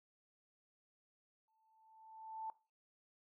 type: tone with exponential growth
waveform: sine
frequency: 883 Hz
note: A5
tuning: 6 cents sharp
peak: -40 dBFS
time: 1.48-2.5 s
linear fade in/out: 1 ms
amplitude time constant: 220 ms
effects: noise-tail reverb RT60 0.3 s tail -17 dB re dry